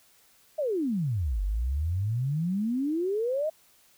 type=exponential two-way sweep; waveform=sine; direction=down then up; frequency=646 to 46.38 to 646 Hz; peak=-25 dBFS; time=0.58-3.5 s; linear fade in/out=10 ms; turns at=1.42 s; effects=white hiss -61 dBFS RMS until 3.97 s